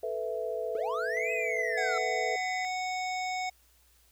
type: chord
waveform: sine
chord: A suspended second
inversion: none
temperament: just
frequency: 440 / 495 / 660 Hz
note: A4 / B4 / E5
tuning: 0 / +4 / +2 cents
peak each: -35 dBFS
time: 0.03-2.36 s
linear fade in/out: 5 ms
type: linear two-way sweep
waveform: triangle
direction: up then down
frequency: 402.1 to 2575 to 1309 Hz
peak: -31 dBFS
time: 0.75-1.98 s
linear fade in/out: 2 ms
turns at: 1.32 s
type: tone with pitch glide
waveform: sine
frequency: 2033 to 2019 Hz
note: B6 to B6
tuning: +50 to +38 cents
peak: -35 dBFS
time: 1.17-2.65 s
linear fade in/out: 0 ms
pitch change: -12 cents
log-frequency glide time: 1.64-1.96 s
type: harmonic tone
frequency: 740 Hz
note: F#5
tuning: in tune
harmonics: 1 / 3 / 5 / 7 / 9 / 10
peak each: -32 / -36 / -46 / -44 / -50 / -49 dBFS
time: 1.77-3.5 s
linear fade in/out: 10 ms
effects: added 60 Hz sine -65 dBFS peak until 4.11 s + white hiss -65 dBFS RMS until 4.11 s

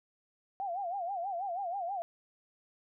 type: tone with vibrato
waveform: sine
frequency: 740 Hz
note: F#5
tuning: in tune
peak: -33 dBFS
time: 0.6-2.02 s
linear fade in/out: 0 ms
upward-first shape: sine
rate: 6.2 Hz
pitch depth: 160 cents each way
effects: none

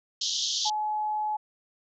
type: band-pass noise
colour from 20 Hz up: pink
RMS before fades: -29 dBFS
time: 0.21-0.7 s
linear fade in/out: 5 ms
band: 3100 to 6600 Hz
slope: 96 dB/octave
type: tone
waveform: sine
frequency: 851 Hz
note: G#5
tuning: 42 cents sharp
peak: -26 dBFS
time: 0.65-1.37 s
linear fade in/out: 10 ms
effects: none

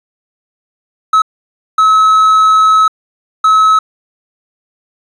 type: tone bursts at uneven times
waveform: triangle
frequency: 1289 Hz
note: E6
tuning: 39 cents flat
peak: -3 dBFS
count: 3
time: 1.13-1.22 / 1.78-2.88 / 3.44-3.79 s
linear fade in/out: 5 ms
effects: resampled to 24000 Hz + 7-bit

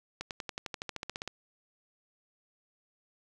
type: accelerating click train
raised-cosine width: 0.2 ms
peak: -19 dBFS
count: 15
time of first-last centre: 0.21-1.277 s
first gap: 98 ms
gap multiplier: 0.96
effects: none

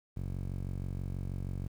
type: tone with band-pass filter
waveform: sawtooth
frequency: 46.25 Hz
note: F#1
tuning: in tune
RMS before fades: -37 dBFS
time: 0.16-1.68 s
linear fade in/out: 10 ms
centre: 120 Hz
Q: 1.2
effects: 10-bit

